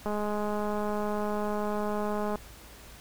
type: click train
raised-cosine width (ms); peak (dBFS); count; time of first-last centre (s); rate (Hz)
1; -19; 481; 0.06-2.357; 209
effects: added 57 Hz sine -53 dBFS peak until 3 s + pink hiss -50 dBFS RMS until 3 s